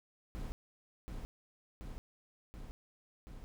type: noise with echo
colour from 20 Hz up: brown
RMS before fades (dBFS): -41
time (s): 0.35-0.52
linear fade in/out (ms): 0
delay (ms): 730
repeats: 4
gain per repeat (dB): -2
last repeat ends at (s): 3.44
effects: none